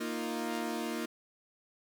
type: chord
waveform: sawtooth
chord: Bb suspended fourth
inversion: none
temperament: equal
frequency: 233.1 / 311.1 / 349.2 Hz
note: Bb3 / Eb4 / F4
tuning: 0 / 0 / 0 cents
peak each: -33 / -35 / -35 dBFS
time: 0-1.06 s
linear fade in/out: 10 ms
effects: none